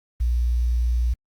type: tone with quantisation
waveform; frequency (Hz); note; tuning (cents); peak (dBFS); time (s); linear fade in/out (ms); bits
sine; 59.6; A#1; +39; -18; 0.2-1.14; 10; 8
effects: Opus 32 kbps